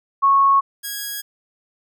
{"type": "tone pair in turn", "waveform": ["sine", "5% pulse"], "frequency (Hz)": [1101, 1649.6], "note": ["C#6", "G#6"], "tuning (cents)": [-12, -12], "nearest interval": "perfect fifth", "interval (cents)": 700, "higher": "second", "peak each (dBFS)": [-11, -15], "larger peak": "first", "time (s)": [[0.22, 0.61], [0.83, 1.22]], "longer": "neither", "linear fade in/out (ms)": 20, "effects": []}